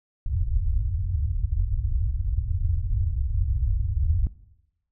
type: low-pass noise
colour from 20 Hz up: white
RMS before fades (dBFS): -24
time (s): 0.26-4.27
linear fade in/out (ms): 2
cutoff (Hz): 100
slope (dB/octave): 48
effects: noise-tail reverb RT60 0.9 s tail -20 dB re dry